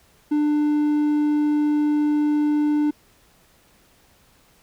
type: tone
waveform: triangle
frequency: 297.6 Hz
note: D4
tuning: 23 cents sharp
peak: -15 dBFS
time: 0.31-2.91 s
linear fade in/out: 10 ms
effects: pink hiss -57 dBFS RMS until 4.62 s

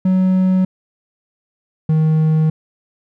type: tone pair in turn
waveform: triangle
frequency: 186.4 / 157.12 Hz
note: F#3 / D#3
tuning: +13 / +17 cents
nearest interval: minor third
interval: 296 cents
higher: first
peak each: -9 dBFS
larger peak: neither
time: 0.05-0.65 / 1.89-2.5 s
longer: second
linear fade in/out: 5 ms
effects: none

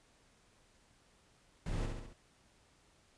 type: noise with echo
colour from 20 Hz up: brown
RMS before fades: -37 dBFS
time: 1.66-1.86 s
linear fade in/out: 2 ms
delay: 68 ms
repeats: 4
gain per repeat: -4 dB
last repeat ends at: 2.132 s
effects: pink hiss -68 dBFS RMS until 3.17 s + resampled to 22050 Hz

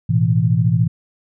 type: chord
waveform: sine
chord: A suspended second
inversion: none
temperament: just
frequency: 110 / 123.75 / 165 Hz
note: A2 / B2 / E3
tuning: 0 / +4 / +2 cents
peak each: -17 dBFS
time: 0.09-0.88 s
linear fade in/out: 10 ms
effects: none

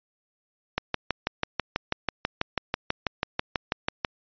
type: click train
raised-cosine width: 0.3 ms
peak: -8 dBFS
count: 21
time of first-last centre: 0.78-4.048 s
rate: 6.12 Hz
effects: resampled to 11025 Hz

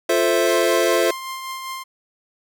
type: chord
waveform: square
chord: F major seventh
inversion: none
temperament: equal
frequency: 349.2 / 440 / 523.3 / 659.3 Hz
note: F4 / A4 / C5 / E5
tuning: 0 / 0 / 0 / 0 cents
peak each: -22 / -23 / -22 / -22 dBFS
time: 0.09-1.11 s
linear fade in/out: 5 ms
type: tone with tremolo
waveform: sawtooth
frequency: 1053 Hz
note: C6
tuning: 11 cents sharp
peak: -23 dBFS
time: 0.46-1.84 s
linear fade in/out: 20 ms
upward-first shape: triangle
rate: 5 Hz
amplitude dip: 40%
effects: none

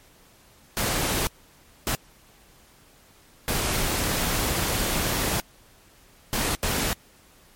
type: noise bursts at uneven times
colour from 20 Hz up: pink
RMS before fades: -25 dBFS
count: 5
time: 0.77-1.27 / 1.87-1.95 / 3.48-5.4 / 6.33-6.55 / 6.63-6.93 s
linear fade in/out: 0 ms
effects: pink hiss -55 dBFS RMS until 7.55 s + MP3 64 kbps

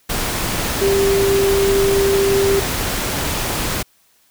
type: tone in noise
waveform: sine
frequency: 394 Hz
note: G4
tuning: 9 cents sharp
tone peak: -13 dBFS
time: 0.81-2.6 s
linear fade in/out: 10 ms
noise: pink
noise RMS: -21 dBFS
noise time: 0.09-3.83 s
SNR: +5 dB
effects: white hiss -57 dBFS RMS until 4.3 s

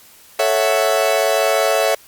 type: chord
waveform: 40% pulse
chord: F# minor seventh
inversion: first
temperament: equal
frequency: 440 / 554.4 / 659.3 / 740 Hz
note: A4 / C#5 / E5 / F#5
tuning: 0 / 0 / 0 / 0 cents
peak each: -21 / -18 / -17 / -22 dBFS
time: 0.39-1.95 s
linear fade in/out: 5 ms
effects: white hiss -46 dBFS RMS until 2.07 s + Opus 48 kbps

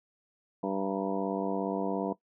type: harmonic tone with a mistuned harmonic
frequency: 97.2 Hz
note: G2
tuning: 14 cents flat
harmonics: 2 / 3 / 4 / 5 / 6 / 7 / 8 / 9 / 10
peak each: -35 / -34 / -37 / -36 / -43 / -37 / -47 / -41 / -42 dBFS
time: 0.63-2.13 s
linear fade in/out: 5 ms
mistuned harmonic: 9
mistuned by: +64 cents
effects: noise-tail reverb RT60 0.1 s tail -17 dB re dry

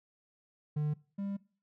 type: tone pair in turn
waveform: triangle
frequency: 150 / 198.84 Hz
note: D3 / G3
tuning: +37 / +25 cents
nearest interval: perfect fourth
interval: 488 cents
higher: second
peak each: -27 / -32 dBFS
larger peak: first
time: 0.76-0.94 / 1.18-1.37 s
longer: second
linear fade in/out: 10 ms
effects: noise-tail reverb RT60 0.4 s tail -21 dB re dry

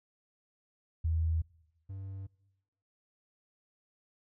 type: tone pair in turn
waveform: sine / triangle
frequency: 81 / 96.83 Hz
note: E2 / G2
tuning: -30 / -21 cents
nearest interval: minor third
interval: 309 cents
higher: second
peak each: -27 / -37 dBFS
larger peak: first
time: 1.04-1.42 / 1.89-2.27 s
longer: neither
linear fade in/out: 10 ms
effects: noise-tail reverb RT60 1.0 s tail -24 dB re dry

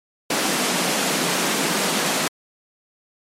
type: high-pass noise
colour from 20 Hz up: pink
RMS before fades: -21 dBFS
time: 0.3-2.28 s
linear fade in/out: 5 ms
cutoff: 170 Hz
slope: 48 dB/octave
effects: low-pass 11000 Hz 12 dB/octave + MP3 64 kbps

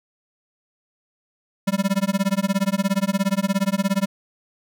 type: tone with tremolo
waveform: square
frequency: 196 Hz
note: G3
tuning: in tune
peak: -16 dBFS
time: 1.67-4.06 s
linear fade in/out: 10 ms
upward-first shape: sine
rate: 17 Hz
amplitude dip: 100%
effects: none

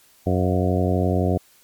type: harmonic tone with a mistuned harmonic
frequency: 91.8 Hz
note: F#2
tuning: 13 cents flat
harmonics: 1 / 2 / 3 / 4 / 5 / 6 / 7 / 8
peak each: -21 / -24 / -26 / -27 / -28 / -29 / -29 / -30 dBFS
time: 0.26-1.38 s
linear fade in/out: 10 ms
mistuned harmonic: 8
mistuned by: -46 cents
effects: white hiss -55 dBFS RMS until 1.63 s + MP3 96 kbps

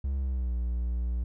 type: tone with pitch glide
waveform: triangle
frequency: 68 to 59.89 Hz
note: C#2 to A#1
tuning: -33 to +47 cents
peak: -25 dBFS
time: 0.04-1.24 s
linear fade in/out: 5 ms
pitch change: -220 cents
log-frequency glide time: 0.16-0.54 s
effects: none

